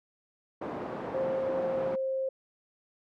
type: band-pass noise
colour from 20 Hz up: pink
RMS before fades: -37 dBFS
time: 0.61-1.96 s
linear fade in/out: 10 ms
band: 250 to 870 Hz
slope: 12 dB/octave
type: tone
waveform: sine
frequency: 530 Hz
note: C5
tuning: 22 cents sharp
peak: -28 dBFS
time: 1.14-2.29 s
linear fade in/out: 5 ms
effects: none